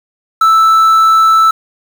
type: tone with quantisation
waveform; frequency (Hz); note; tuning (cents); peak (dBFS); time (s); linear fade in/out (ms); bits
triangle; 1318.5; E6; 0; -3; 0.41-1.51; 5; 5
effects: none